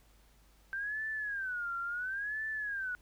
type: tone with vibrato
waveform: sine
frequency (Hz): 1557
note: G6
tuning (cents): -12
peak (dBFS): -34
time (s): 0.73-2.95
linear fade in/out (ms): 0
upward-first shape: sine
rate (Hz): 0.72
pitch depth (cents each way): 210
effects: added 50 Hz sine -62 dBFS peak until 3.01 s + pink hiss -67 dBFS RMS until 3.01 s